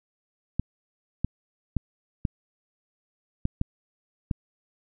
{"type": "clicks", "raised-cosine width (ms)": 5, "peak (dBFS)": -12, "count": 7, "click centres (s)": [0.596, 1.246, 1.767, 2.252, 3.454, 3.614, 4.312], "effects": []}